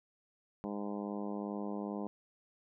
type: harmonic tone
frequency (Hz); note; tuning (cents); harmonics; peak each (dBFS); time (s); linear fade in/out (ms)
102.4; G#2; -24; 2 / 3 / 4 / 5 / 6 / 7 / 8 / 9 / 10; -39 / -43 / -45 / -47 / -49 / -50 / -51 / -52 / -53; 0.64-2.07; 0
effects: none